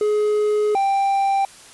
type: tone pair in turn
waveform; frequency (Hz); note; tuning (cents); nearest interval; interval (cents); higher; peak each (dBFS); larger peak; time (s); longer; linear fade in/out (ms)
triangle; 421.3 / 787.3; G#4 / G5; +25 / +7; major seventh; 1082; second; -14; neither; 0.01-0.75 / 0.75-1.45; first; 2
effects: white hiss -44 dBFS RMS until 1.73 s + resampled to 24000 Hz